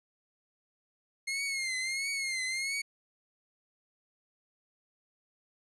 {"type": "tone with vibrato", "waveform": "sawtooth", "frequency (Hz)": 2137, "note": "C7", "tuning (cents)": 36, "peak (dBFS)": -28, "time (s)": [1.27, 2.82], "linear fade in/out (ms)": 10, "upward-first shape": "triangle", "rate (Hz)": 1.5, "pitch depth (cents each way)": 93, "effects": ["resampled to 24000 Hz", "11-bit"]}